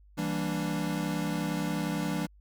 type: chord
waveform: square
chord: E half-diminished seventh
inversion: none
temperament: equal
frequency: 164.81 / 196 / 233.1 / 293.7 Hz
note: E3 / G3 / Bb3 / D4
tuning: 0 / 0 / 0 / 0 cents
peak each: -34 / -35 / -39 / -35 dBFS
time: 0.17-2.27 s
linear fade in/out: 20 ms
effects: added 50 Hz sine -54 dBFS peak until 2.4 s